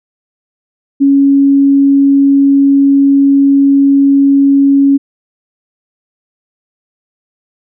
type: tone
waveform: sine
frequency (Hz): 277.5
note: C#4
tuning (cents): +2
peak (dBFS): -4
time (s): 1-4.98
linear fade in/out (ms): 20
effects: none